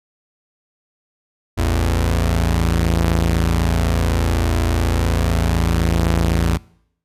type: tone pair together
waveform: sawtooth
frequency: 55.91 / 83.7 Hz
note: A1 / E2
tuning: +28 / +27 cents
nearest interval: perfect fifth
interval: 699 cents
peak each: -14 dBFS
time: 1.57-6.58 s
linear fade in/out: 20 ms
effects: noise-tail reverb RT60 0.7 s tail -24 dB re dry + resampled to 32000 Hz